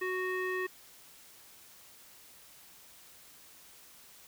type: tone with low-pass filter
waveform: square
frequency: 370 Hz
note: F#4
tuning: in tune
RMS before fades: -34 dBFS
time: 0.01-0.67 s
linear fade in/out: 10 ms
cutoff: 2100 Hz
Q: 8.5
effects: white hiss -56 dBFS RMS until 4.27 s